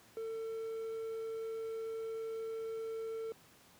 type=tone; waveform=triangle; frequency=448.4 Hz; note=A4; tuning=33 cents sharp; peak=-36 dBFS; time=0.17-3.32 s; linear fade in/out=0 ms; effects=pink hiss -62 dBFS RMS until 3.79 s + high-pass 100 Hz 12 dB/octave